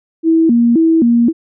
sine tone with vibrato, 277 Hz, C#4, 1 cent flat, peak -7 dBFS, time 0.23-1.33 s, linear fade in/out 50 ms, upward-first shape square, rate 1.9 Hz, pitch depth 280 cents each way, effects none

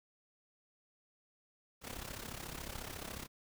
pink noise with amplitude modulation, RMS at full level -42 dBFS, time 1.81-3.28 s, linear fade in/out 50 ms, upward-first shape sine, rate 34 Hz, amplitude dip 75%, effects none

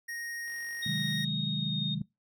square tone, 1868 Hz, A#6, 3 cents sharp, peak -37 dBFS, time 0.08-1.25 s, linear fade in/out 10 ms
click train, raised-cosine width 0.3 ms, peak -40 dBFS, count 32, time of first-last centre 0.48-1.124 s, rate 48.1 Hz
sine tone with pitch glide, 3729 to 3699 Hz, A#7 to A#7, 0 to -14 cents, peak -32 dBFS, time 0.82-1.95 s, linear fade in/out 10 ms, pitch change -14 cents, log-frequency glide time 1.5-1.8 s
sine chord, Ab dominant seventh, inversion first, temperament just, 129.78 / 155.74 / 186.89 / 207.7 Hz, C3 / Eb3 / Gb3 / Ab3, -14 / +2 / +18 / 0 cents, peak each -38 / -34 / -37 / -37 dBFS, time 0.86-2.02 s, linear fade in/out 5 ms
effects noise-tail reverb RT60 0.2 s tail -22 dB re dry

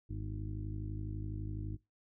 harmonic tone with a mistuned harmonic, 52 Hz, G#1, 3 cents sharp, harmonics 1 / 2 / 3 / 4 / 5 / 6 / 7, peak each -41 / -40 / -50 / -53 / -55 / -48 / -58 dBFS, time 0.09-1.77 s, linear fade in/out 20 ms, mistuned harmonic 5, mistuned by -59 cents, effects noise-tail reverb RT60 0.2 s tail -21 dB re dry

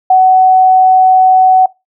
sine tone, 749 Hz, F#5, 21 cents sharp, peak -3 dBFS, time 0.1-1.66 s, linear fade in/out 5 ms, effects noise-tail reverb RT60 0.2 s tail -20 dB re dry

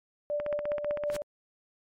sine tone with tremolo, 588 Hz, D5, 2 cents sharp, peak -26 dBFS, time 0.3-1.22 s, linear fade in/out 0 ms, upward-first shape triangle, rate 5.4 Hz, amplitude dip 60%
click train, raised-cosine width 0.5 ms, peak -22 dBFS, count 13, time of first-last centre 0.4-1.164 s, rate 15.7 Hz
pink noise with exponential growth, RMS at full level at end -35 dBFS, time 1.06-1.16 s, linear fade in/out 1 ms, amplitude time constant 20 ms
effects MP3 64 kbps

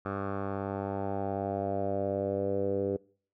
10% pulse tone with low-pass filter sweep, 98.7 Hz, G2, 12 cents sharp, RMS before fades -32 dBFS, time 0.05-2.97 s, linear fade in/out 10 ms, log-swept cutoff 1200 to 450 Hz, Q 4.5, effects noise-tail reverb RT60 0.5 s tail -25 dB re dry

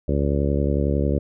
harmonic tone, 71 Hz, C#2, 42 cents sharp, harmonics 1 / 2 / 3 / 4 / 5 / 6 / 7 / 8, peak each -22 / -25 / -27 / -28 / -29 / -30 / -30 / -31 dBFS, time 0.08-1.19 s, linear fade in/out 5 ms, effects none

